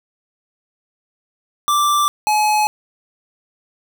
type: tone pair in turn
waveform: square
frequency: 1174.7 / 848.8 Hz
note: D6 / G#5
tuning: 0 / +38 cents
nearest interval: tritone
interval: 562 cents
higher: first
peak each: -14 dBFS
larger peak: neither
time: 1.68-2.08 / 2.27-2.67 s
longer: neither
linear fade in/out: 0 ms
effects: none